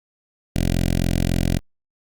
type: tone with notch filter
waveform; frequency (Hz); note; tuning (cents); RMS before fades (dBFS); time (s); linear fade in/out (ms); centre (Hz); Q
10% pulse; 43.65; F1; 0; -20; 0.56-1.59; 0; 1100; 0.74
effects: Opus 48 kbps